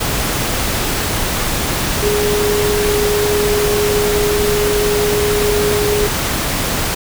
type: tone in noise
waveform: sine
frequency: 415.3 Hz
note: G#4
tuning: in tune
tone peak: -14 dBFS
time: 2.02-6.07 s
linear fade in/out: 10 ms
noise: pink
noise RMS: -18 dBFS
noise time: 0-6.95 s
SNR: +1 dB
effects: none